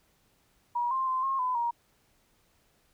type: tone with pitch steps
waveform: sine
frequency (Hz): 960 / 1053 / 1037 / 1075 / 1008 / 944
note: B5 / C6 / C6 / C6 / B5 / A#5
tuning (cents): -49 / +11 / -16 / +47 / +35 / +22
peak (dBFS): -26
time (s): 0.75-1.71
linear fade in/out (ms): 10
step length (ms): 160
effects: pink hiss -68 dBFS RMS until 2.93 s